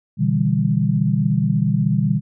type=chord; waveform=sine; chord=E minor seventh; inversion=second; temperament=just; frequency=123.61 / 148.33 / 164.81 / 197.78 Hz; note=B2 / D3 / E3 / G3; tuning=+2 / +18 / 0 / +16 cents; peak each=-21 / -20 / -22 / -20 dBFS; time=0.17-2.21 s; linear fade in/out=50 ms; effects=none